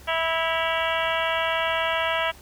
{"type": "harmonic tone with a mistuned harmonic", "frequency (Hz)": 326.9, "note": "E4", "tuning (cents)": -14, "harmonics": [2, 3, 4, 5, 6, 7, 8, 9, 10], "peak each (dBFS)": [-27, -29, -30, -31, -32, -32, -33, -34, -34], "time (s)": [0.07, 2.32], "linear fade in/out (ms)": 20, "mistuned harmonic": 8, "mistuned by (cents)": 79, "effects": ["added 69 Hz sine -49 dBFS peak until 2.41 s", "pink hiss -49 dBFS RMS until 2.41 s"]}